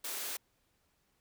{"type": "high-pass noise", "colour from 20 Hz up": "white", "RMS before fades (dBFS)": -39, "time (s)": [0.04, 0.37], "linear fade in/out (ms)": 5, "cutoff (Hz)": 300, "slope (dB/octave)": 24, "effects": ["pink hiss -75 dBFS RMS until 1.2 s"]}